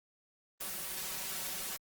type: noise with comb filter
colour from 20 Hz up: white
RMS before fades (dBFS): -39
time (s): 0.6-1.77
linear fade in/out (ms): 10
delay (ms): 5.3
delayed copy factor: +1
effects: Opus 24 kbps